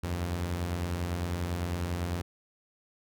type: beating tone pair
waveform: sawtooth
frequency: 77.78 / 87.78 Hz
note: D#2 / F2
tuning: 0 / +9 cents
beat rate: 10 Hz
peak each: -34 / -27 dBFS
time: 0.03-2.22 s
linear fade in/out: 10 ms
effects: none